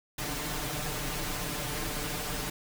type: noise with comb filter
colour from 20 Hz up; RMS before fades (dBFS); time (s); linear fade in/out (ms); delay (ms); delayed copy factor
pink; -34; 0.18-2.5; 5; 6.7; +0.95
effects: none